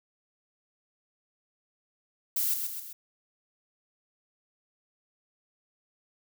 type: noise with echo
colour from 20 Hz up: violet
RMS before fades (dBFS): -28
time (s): 2.36-2.54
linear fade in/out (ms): 5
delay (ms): 130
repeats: 3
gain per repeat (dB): -5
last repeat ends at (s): 2.93
effects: none

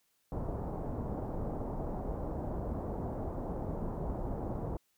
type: low-pass noise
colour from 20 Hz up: pink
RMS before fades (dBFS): -37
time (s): 0.32-4.77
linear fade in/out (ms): 2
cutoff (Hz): 840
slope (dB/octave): 24
effects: white hiss -75 dBFS RMS until 4.97 s

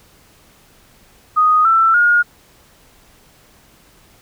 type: tone with pitch steps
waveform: sine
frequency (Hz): 1244.5 / 1333.8 / 1429.6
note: D#6 / E6 / F6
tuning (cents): 0 / +20 / +40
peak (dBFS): -9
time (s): 1.36-2.23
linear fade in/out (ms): 20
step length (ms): 290
effects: pink hiss -50 dBFS RMS until 4.21 s

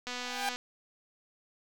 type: click train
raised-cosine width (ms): 0.2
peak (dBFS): -21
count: 122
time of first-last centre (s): 0.07-0.56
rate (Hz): 247
type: tone with exponential growth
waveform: sawtooth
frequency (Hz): 797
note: G5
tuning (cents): +28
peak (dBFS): -24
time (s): 0.1-0.49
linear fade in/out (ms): 2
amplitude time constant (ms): 83
effects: none

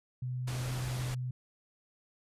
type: tone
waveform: sine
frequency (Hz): 126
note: B2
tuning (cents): +35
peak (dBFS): -33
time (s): 0.22-1.31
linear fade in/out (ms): 5
type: low-pass noise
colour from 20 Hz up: pink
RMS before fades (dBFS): -42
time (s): 0.47-1.15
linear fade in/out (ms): 10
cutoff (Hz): 12000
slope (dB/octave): 24
effects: resampled to 32000 Hz

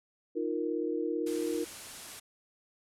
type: chord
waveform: sine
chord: Eb suspended second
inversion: none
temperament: equal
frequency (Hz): 311.1 / 349.2 / 466.2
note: Eb4 / F4 / Bb4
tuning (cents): 0 / 0 / 0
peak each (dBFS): -34 / -34 / -34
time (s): 0.35-1.65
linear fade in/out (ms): 20
type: low-pass noise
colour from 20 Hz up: white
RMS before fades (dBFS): -47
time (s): 1.26-2.2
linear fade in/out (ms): 10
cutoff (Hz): 12000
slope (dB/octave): 48
effects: none

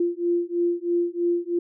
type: beating tone pair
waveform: sine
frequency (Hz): 345 / 348.1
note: F4 / F4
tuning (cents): -21 / -6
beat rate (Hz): 3.1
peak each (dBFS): -24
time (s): 0-1.59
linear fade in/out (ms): 5
effects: none

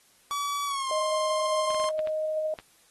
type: tone with pitch glide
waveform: 45% pulse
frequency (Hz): 1143 to 1054.2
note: D6 to C6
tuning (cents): -47 to +13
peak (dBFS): -28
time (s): 0.31-1.89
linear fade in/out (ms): 0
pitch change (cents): -140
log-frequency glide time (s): 0.66-0.89
type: tone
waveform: sine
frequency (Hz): 622.3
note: D#5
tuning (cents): 0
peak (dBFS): -26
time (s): 0.91-2.54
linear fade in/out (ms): 2
type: clicks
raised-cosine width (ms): 0.3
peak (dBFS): -25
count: 7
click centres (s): 1.705 / 1.746 / 1.799 / 1.842 / 1.992 / 2.073 / 2.588
effects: white hiss -61 dBFS RMS until 2.9 s + AAC 32 kbps

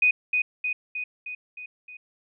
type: tone with echo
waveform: sine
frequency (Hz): 2489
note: D#7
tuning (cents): 0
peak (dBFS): -16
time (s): 0.02-0.11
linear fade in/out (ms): 5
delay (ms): 310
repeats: 6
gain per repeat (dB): -4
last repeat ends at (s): 1.97
effects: none

